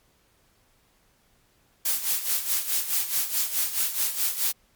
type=noise with tremolo; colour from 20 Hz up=blue; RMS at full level=-23 dBFS; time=1.85-4.52 s; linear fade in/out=5 ms; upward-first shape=sine; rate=4.7 Hz; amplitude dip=70%; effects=pink hiss -64 dBFS RMS until 4.75 s + MP3 96 kbps